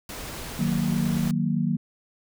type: noise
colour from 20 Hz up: pink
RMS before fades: -36 dBFS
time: 0.09-1.31 s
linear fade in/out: 2 ms
type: chord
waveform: sine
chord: D# minor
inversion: none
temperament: equal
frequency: 155.56 / 185 / 233.1 Hz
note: D#3 / F#3 / A#3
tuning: 0 / 0 / 0 cents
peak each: -26 dBFS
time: 0.59-1.77 s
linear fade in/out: 5 ms
effects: none